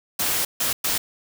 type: noise bursts at uneven times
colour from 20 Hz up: white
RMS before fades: -23 dBFS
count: 3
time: 0.19-0.45 / 0.6-0.73 / 0.84-0.98 s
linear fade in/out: 5 ms
effects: none